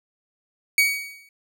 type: tone with exponential decay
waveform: 40% pulse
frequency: 2253 Hz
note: C#7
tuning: 28 cents sharp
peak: -12 dBFS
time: 0.78-1.29 s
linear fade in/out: 2 ms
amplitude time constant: 110 ms
effects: none